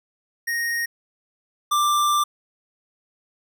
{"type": "tone pair in turn", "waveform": "square", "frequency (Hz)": [1864.7, 1181.7], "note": ["A#6", "D6"], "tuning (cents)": [0, 10], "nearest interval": "minor sixth", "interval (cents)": 790, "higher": "first", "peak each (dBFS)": [-23, -18], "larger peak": "second", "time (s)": [[0.47, 0.86], [1.71, 2.24]], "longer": "second", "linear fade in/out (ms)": 10, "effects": []}